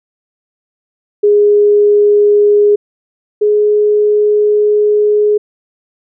sine tone pair in turn, 413.5 / 419 Hz, G#4 / G#4, -8 / +15 cents, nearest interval unison, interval 23 cents, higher second, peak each -5 / -7 dBFS, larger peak first, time 1.23-2.76 / 3.41-5.38 s, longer second, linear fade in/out 10 ms, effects none

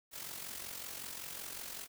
white noise with amplitude modulation, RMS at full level -42 dBFS, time 0.11-1.88 s, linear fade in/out 50 ms, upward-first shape sine, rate 45.3 Hz, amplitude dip 60%, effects none

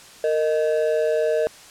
triangle ring-modulated tone, 541 Hz, C#5, 42 cents flat, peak -13 dBFS, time 0.24-1.47 s, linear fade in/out 0 ms, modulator 79.9 Hz, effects white hiss -45 dBFS RMS until 1.7 s + low-pass 9000 Hz 12 dB/octave

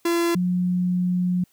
45% pulse / sine tone pair in turn, 340.3 / 179.91 Hz, F4 / F#3, -45 / -48 cents, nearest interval major seventh, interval 1103 cents, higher first, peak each -19 dBFS, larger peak neither, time 0.05-0.35 / 0.35-1.44 s, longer second, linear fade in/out 5 ms, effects white hiss -63 dBFS RMS until 1.52 s

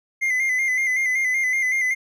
triangle tone with vibrato, 2064 Hz, C7, 24 cents flat, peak -17 dBFS, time 0.21-1.95 s, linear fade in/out 20 ms, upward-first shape square, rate 5.3 Hz, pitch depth 44 cents each way, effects none

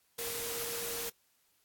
sine tone in noise, 468 Hz, A#4, 7 cents sharp, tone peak -42 dBFS, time 0.18-1.1 s, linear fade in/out 10 ms, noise white, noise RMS -38 dBFS, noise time 0.18-1.1 s, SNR -7 dB, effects white hiss -72 dBFS RMS until 1.64 s + AAC 64 kbps

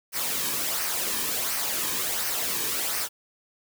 white noise with flanger, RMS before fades -28 dBFS, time 0.12-3.09 s, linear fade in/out 50 ms, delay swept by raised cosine 0.27 to 1.47 ms, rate 1.4 Hz, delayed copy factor -0.5, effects none

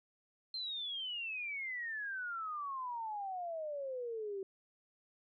sine exponential sweep, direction down, 4186 to 380 Hz, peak -38 dBFS, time 0.54-4.43 s, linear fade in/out 2 ms, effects none

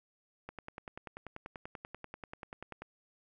click train, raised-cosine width 0.5 ms, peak -28 dBFS, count 25, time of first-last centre 0.49-2.82 s, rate 10.3 Hz, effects none

